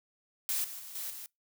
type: noise with level steps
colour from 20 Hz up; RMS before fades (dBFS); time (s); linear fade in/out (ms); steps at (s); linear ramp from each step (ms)
blue; -32 / -43 / -46 / -38 / -44; 0.49-1.26; 0; 0.64 / 0.79 / 0.95 / 1.1; 5
effects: noise-tail reverb RT60 0.2 s tail -26 dB re dry